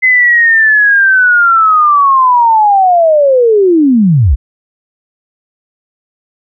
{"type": "linear sweep", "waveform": "sine", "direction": "down", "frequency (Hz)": [2051, 51], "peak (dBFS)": -4, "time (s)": [0.02, 4.36], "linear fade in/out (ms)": 20, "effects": []}